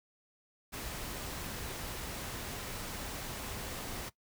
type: noise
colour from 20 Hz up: pink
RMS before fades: -41 dBFS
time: 0.72-4.1 s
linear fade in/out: 20 ms
effects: noise-tail reverb RT60 0.1 s tail -18 dB re dry